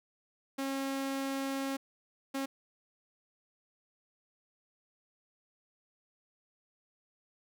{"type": "tone bursts at uneven times", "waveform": "sawtooth", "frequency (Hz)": 271.6, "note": "C#4", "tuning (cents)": -35, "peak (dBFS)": -29, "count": 2, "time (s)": [[0.58, 1.77], [2.34, 2.46]], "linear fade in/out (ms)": 10, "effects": []}